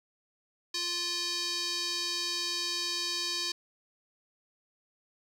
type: tone with band-pass filter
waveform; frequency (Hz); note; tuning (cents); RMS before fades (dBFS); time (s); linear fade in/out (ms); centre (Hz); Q
square; 348.9; F4; -2; -33; 0.74-3.52; 5; 4700; 3.4
effects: 10-bit